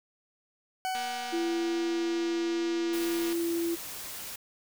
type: tone with exponential decay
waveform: 40% pulse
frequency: 750 Hz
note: F#5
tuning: 23 cents sharp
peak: -28 dBFS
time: 0.85-3.29 s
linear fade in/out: 0 ms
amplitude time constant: 530 ms
type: click train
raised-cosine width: 0.2 ms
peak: -23 dBFS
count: 569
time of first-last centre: 0.95-3.327 s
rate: 239 Hz
type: tone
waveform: sine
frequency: 337.8 Hz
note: E4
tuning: 42 cents sharp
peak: -27 dBFS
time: 1.32-3.76 s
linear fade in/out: 20 ms
type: noise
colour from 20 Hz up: white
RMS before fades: -40 dBFS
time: 2.93-4.36 s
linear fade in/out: 5 ms
effects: none